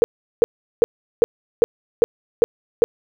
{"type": "tone bursts", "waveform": "sine", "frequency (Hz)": 466.2, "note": "A#4", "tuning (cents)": 0, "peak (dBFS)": -8, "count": 8, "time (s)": [0.02, 2.84], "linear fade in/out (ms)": 0, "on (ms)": 20, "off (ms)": 380, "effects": []}